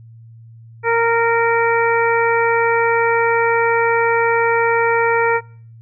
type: harmonic tone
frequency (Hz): 462.8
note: A#4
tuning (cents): -13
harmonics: 1 / 2 / 3 / 4 / 5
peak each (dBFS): -16 / -19 / -21 / -22 / -23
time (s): 0.83-5.41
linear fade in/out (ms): 50
effects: noise-tail reverb RT60 0.5 s tail -23 dB re dry + added 114 Hz sine -38 dBFS peak until 5.81 s